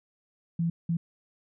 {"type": "tone bursts at uneven times", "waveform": "sine", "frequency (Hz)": 167.8, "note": "E3", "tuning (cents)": 31, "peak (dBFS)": -24, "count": 2, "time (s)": [[0.59, 0.7], [0.89, 0.97]], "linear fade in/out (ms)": 5, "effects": []}